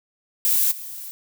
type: noise with level steps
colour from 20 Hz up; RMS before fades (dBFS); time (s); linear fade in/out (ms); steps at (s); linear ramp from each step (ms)
violet; -19 / -35; 0.45-1.11; 0; 0.71; 10
effects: none